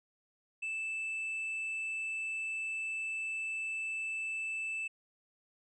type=tone; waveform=triangle; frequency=2637 Hz; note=E7; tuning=in tune; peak=-33 dBFS; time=0.62-4.88 s; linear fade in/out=10 ms; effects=resampled to 24000 Hz